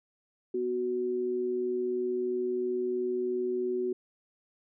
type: tone pair together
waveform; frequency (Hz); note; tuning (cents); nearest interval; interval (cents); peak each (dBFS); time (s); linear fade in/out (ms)
sine; 246.9 / 369.9; B3 / F#4; 0 / 0; perfect fifth; 700; -37 / -28; 0.54-3.93; 5
effects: none